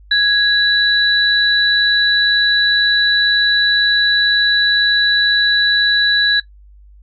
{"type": "tone pair together", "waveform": "sine", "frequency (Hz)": [1661.2, 3951], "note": ["G#6", "B7"], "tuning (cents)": [0, 0], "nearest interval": "octave + minor third", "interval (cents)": 1500, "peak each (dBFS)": -13, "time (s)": [0.11, 6.4], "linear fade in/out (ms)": 5, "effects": ["noise-tail reverb RT60 0.1 s tail -18 dB re dry", "added 50 Hz sine -40 dBFS peak until 7.02 s"]}